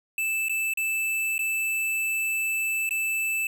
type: tone with dropouts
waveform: square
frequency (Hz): 2637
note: E7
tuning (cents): 0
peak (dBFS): -25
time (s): 0.18-3.47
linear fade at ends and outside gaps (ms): 2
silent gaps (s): 0.485-0.495 / 0.737-0.773 / 1.381-1.391 / 2.892-2.908
effects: none